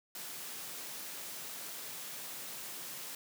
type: high-pass noise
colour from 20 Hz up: white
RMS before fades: -44 dBFS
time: 0.15-3.15 s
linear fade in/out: 2 ms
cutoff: 120 Hz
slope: 96 dB/octave
effects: none